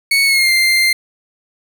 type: tone with pitch glide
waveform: 30% pulse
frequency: 2217 to 2095 Hz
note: C#7 to C7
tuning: 0 to +2 cents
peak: -8 dBFS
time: 0.11-0.93 s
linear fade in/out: 5 ms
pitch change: -98 cents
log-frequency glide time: 0.25-0.51 s
effects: 8-bit